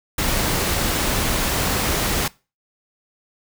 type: noise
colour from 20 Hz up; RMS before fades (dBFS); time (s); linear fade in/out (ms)
pink; -21; 0.18-2.28; 5
effects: noise-tail reverb RT60 0.3 s tail -22 dB re dry